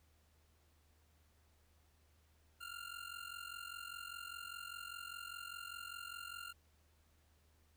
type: ring-modulated tone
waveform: 25% pulse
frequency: 1396.9 Hz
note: F6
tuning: in tune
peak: -40 dBFS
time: 2.6-6.53 s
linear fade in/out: 20 ms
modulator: 22.5 Hz
effects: added 77 Hz sine -70 dBFS peak until 7.76 s + pink hiss -75 dBFS RMS until 7.76 s